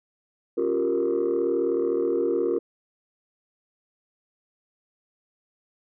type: chord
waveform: sine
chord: G half-diminished seventh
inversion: second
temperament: equal with one note detuned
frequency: 277.2 / 352.9 / 392 / 466.2 Hz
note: Db4 / F4 / G4 / Bb4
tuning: 0 / +18 / 0 / 0 cents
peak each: -30 / -24 / -27 / -24 dBFS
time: 0.57-2.59 s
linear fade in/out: 10 ms
effects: tanh soft clip ceiling -16 dBFS